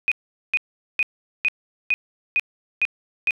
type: tone bursts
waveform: sine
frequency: 2489 Hz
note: D#7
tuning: in tune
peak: -16 dBFS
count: 8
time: 0.08-3.308 s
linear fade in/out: 0 ms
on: 36 ms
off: 420 ms
effects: none